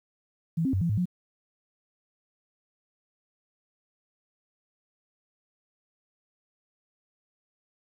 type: tone with pitch steps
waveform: sine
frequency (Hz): 164.3 / 266.3 / 95.3 / 169.3 / 105.3 / 179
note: E3 / C4 / G2 / E3 / G#2 / F3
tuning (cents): -5 / +31 / -48 / +46 / +24 / +43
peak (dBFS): -23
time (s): 0.57-1.056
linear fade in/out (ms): 10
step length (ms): 81
effects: 10-bit